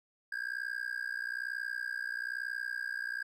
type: tone with amplitude modulation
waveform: triangle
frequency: 1616 Hz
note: G#6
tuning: 48 cents flat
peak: -29 dBFS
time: 0.32-3.23 s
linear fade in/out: 5 ms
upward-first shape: sine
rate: 61.1 Hz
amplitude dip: 95%
effects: none